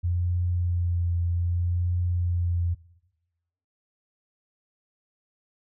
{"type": "tone with vibrato", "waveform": "sine", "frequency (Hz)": 87.31, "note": "F2", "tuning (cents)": 0, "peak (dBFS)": -22, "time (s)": [0.03, 2.75], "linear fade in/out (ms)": 20, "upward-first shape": "triangle", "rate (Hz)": 0.64, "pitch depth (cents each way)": 25, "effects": ["noise-tail reverb RT60 1.0 s tail -20 dB re dry"]}